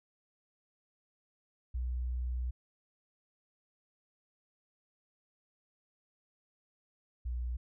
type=tone pair in turn; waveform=sine; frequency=61.74 / 60.61 Hz; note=B1 / B1; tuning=0 / -32 cents; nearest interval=unison; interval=32 cents; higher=first; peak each=-32 / -33 dBFS; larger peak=first; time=1.74-2.51 / 7.25-7.57 s; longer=first; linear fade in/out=10 ms; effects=none